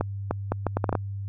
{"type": "accelerating click train", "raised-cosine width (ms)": 1, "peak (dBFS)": -10, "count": 9, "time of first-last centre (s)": [0.01, 0.952], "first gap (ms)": 300, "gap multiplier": 0.7, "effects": ["added 99 Hz sine -30 dBFS peak until 1.28 s"]}